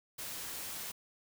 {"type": "noise", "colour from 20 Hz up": "white", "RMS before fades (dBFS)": -42, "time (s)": [0.18, 0.92], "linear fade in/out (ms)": 10, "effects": []}